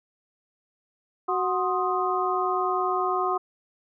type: tone cluster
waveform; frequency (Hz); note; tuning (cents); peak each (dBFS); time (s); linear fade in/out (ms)
sine; 371.5 / 734 / 1055 / 1246; F#4 / F#5 / C6 / D#6; +7 / -14 / +14 / +2; -28; 1.28-3.38; 10
effects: none